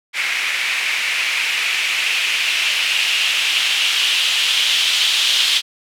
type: noise with low-pass filter sweep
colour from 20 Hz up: violet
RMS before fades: -18 dBFS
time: 0.13-5.62 s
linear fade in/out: 50 ms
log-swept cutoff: 2200 to 3300 Hz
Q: 3.4
effects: none